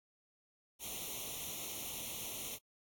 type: noise with comb filter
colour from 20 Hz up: white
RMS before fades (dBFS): -43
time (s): 0.79-2.59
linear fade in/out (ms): 50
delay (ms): 0.31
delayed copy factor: +0.9
effects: AAC 64 kbps